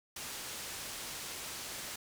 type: low-pass noise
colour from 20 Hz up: white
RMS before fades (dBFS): -43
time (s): 0.16-1.96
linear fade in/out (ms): 5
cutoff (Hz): 9200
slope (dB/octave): 12
effects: none